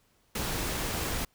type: noise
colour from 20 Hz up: pink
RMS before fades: -32 dBFS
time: 0.35-1.25 s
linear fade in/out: 5 ms
effects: pink hiss -68 dBFS RMS until 1.34 s